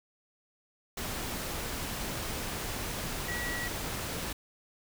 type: tone in noise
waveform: sine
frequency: 1931 Hz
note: B6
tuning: 39 cents flat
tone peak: -35 dBFS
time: 3.28-3.68 s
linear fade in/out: 5 ms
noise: pink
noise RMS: -36 dBFS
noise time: 0.97-4.33 s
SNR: -2 dB
effects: none